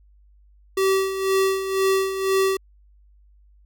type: tone with tremolo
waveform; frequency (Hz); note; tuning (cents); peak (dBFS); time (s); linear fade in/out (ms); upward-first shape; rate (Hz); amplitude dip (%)
square; 384.8; G4; -32; -17; 0.77-2.57; 5; sine; 2; 65
effects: added 50 Hz sine -51 dBFS peak until 3.65 s